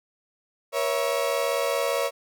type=chord; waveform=35% pulse; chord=A# diminished; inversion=none; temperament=equal with one note detuned; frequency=476.8 / 554.4 / 659.3 Hz; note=A#4 / C#5 / E5; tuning=+39 / 0 / 0 cents; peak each=-27 / -24 / -28 dBFS; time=0.72-2.11 s; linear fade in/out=50 ms; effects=none